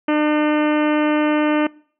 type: harmonic tone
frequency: 301.5 Hz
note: D4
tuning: 46 cents sharp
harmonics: 1 / 2 / 3 / 4 / 5 / 6 / 7 / 8 / 9 / 10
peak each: -16 / -22 / -26 / -28 / -30 / -32 / -33 / -34 / -35 / -36 dBFS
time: 0.08-1.67 s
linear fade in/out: 5 ms
effects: noise-tail reverb RT60 0.5 s tail -23 dB re dry